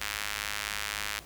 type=tone with high-pass filter; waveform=sawtooth; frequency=103.83 Hz; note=G#2; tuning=in tune; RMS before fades=-35 dBFS; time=0.01-1.19 s; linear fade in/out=0 ms; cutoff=1800 Hz; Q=1.1; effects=added 60 Hz sine -50 dBFS peak until 1.25 s + pink hiss -50 dBFS RMS until 1.25 s